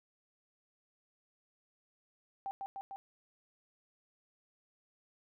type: tone with echo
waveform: sine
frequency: 784 Hz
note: G5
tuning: in tune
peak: -36 dBFS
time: 2.46-2.51 s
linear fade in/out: 0 ms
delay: 150 ms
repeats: 3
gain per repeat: -2 dB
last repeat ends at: 2.96 s
effects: none